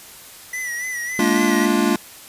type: tone with vibrato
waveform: square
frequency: 1960 Hz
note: B6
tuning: 14 cents flat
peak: -25 dBFS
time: 0.53-1.66 s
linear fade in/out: 5 ms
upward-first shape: sine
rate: 3.6 Hz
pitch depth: 62 cents each way
type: chord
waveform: square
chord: Bb dominant seventh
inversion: third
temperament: just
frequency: 209.8 / 233.1 / 291.4 / 349.6 Hz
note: Ab3 / Bb3 / D4 / F4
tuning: +18 / 0 / -13 / +2 cents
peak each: -22 dBFS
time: 1.19-1.96 s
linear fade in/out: 2 ms
effects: white hiss -41 dBFS RMS until 2.28 s + resampled to 32000 Hz